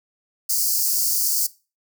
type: high-pass noise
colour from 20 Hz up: white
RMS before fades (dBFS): -21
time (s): 0.49-1.47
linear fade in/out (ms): 10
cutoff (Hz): 4500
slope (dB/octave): 96
effects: noise-tail reverb RT60 0.3 s tail -19 dB re dry